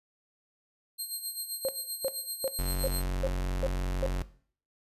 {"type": "tone with tremolo", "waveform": "5% pulse", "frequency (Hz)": 4186, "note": "C8", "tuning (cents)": 0, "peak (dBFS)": -25, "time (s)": [0.98, 3.03], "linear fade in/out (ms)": 20, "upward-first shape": "sine", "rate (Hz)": 7.7, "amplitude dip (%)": 70}
{"type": "tone bursts", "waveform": "sine", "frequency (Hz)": 536, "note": "C5", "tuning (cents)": 42, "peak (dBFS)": -26, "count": 7, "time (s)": [1.65, 4.062], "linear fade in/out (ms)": 0, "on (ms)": 36, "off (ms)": 360}
{"type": "tone", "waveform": "45% pulse", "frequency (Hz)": 45.79, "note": "F#1", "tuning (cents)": -17, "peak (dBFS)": -28, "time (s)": [2.59, 4.22], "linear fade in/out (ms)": 0}
{"effects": ["noise-tail reverb RT60 0.5 s tail -17 dB re dry", "resampled to 32000 Hz"]}